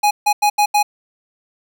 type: tone bursts at uneven times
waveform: square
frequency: 830.6 Hz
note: G#5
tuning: in tune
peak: -12 dBFS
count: 5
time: 0.03-0.11 / 0.26-0.33 / 0.42-0.5 / 0.58-0.66 / 0.74-0.83 s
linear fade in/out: 10 ms
effects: none